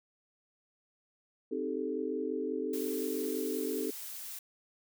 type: chord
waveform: sine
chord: A half-diminished seventh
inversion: first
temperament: equal with one note detuned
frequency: 261.6 / 311.1 / 392 / 437.7 Hz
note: C4 / Eb4 / G4 / A4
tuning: 0 / 0 / 0 / -9 cents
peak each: -38 / -38 / -38 / -36 dBFS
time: 1.51-3.91 s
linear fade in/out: 10 ms
type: noise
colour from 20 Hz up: blue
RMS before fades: -43 dBFS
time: 2.73-4.39 s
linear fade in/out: 5 ms
effects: none